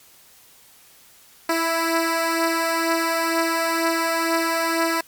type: beating tone pair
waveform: 10% pulse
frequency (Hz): 329.6 / 331.7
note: E4 / E4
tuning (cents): 0 / +11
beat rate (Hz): 2.1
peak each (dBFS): -12 / -18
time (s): 1.49-5.01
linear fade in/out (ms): 5
effects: white hiss -51 dBFS RMS until 5.07 s + MP3 96 kbps